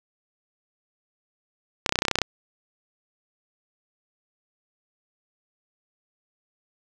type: clicks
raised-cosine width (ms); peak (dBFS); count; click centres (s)
0.2; -3; 12; 1.862 / 1.893 / 1.924 / 1.957 / 1.989 / 2.021 / 2.052 / 2.083 / 2.113 / 2.156 / 2.187 / 2.217
effects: none